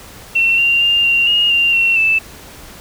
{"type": "tone with pitch steps", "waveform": "sine", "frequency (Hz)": [2710, 2771, 2801, 2766, 2856, 2781, 2723, 2640], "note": ["E7", "F7", "F7", "F7", "F7", "F7", "F7", "E7"], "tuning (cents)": [47, -14, 4, -17, 38, -8, -44, 2], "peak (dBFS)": -10, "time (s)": [0.35, 2.19], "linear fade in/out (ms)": 10, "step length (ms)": 230, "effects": ["pink hiss -37 dBFS RMS until 2.8 s"]}